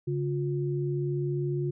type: tone pair together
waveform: sine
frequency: 141.08 / 355.5 Hz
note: C#3 / F4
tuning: +31 / +31 cents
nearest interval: octave + major third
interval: 1600 cents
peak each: -28 / -31 dBFS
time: 0.07-1.71 s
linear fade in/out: 10 ms
effects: none